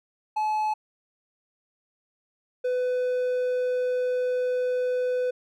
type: tone pair in turn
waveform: triangle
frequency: 858 / 500.7 Hz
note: A5 / B4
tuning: -44 / +24 cents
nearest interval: major sixth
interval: 932 cents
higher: first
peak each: -21 dBFS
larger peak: neither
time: 0.36-0.74 / 2.64-5.31 s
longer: second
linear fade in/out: 10 ms
effects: none